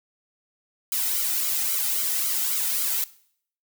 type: noise with flanger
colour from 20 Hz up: blue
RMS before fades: -25 dBFS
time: 0.92-3.04 s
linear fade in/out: 2 ms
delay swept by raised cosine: 1.1 to 1.82 ms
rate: 3.7 Hz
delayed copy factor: -0.7
effects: noise-tail reverb RT60 0.6 s tail -19 dB re dry